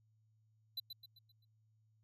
square tone with echo, 4003 Hz, B7, 23 cents sharp, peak -39 dBFS, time 0.77-0.8 s, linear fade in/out 5 ms, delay 130 ms, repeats 5, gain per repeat -7 dB, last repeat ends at 1.45 s, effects added 109 Hz sine -70 dBFS peak until 2.03 s

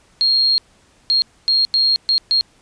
sine tone bursts at uneven times, 4246 Hz, C8, 25 cents sharp, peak -12 dBFS, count 6, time 0.21-0.58 / 1.1-1.22 / 1.48-1.65 / 1.74-1.96 / 2.09-2.18 / 2.31-2.41 s, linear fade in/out 0 ms, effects pink hiss -54 dBFS RMS until 2.61 s + resampled to 22050 Hz

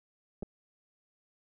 clicks, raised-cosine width 2 ms, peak -26 dBFS, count 2, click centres 0.425 / 0.43 s, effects none

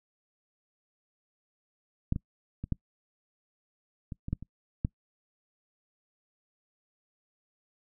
clicks, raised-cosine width 5 ms, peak -14 / -20 / -23 / -16 / -25 / -24 / -16 / -29 / -14 dBFS, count 9, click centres 2.124 / 2.161 / 2.64 / 2.723 / 4.122 / 4.284 / 4.33 / 4.426 / 4.849 s, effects noise-tail reverb RT60 0.1 s tail -25 dB re dry

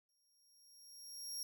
25% pulse tone with exponential growth, 5588 Hz, F8, in tune, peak -35 dBFS, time 0.09-1.43 s, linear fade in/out 1 ms, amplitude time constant 290 ms, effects none

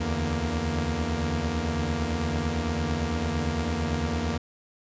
sawtooth tone cluster, 74.4 / 83.3 / 146.9 / 234.1 Hz, D2 / E2 / D3 / A#3, +23 / +19 / +1 / +8 cents, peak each -29 / -25 / -32 / -26 dBFS, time 0-4.38 s, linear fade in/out 10 ms, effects resampled to 16000 Hz

